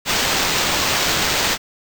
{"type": "noise with sample-and-hold", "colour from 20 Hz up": "violet", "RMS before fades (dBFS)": -19, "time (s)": [0.05, 1.58], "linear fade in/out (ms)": 50, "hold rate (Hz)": 11025, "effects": []}